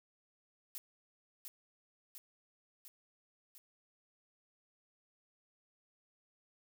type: noise with echo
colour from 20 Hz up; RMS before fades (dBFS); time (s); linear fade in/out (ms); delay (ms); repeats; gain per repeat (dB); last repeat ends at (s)
blue; -44; 0.75-0.78; 0; 700; 4; -3; 3.58
effects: none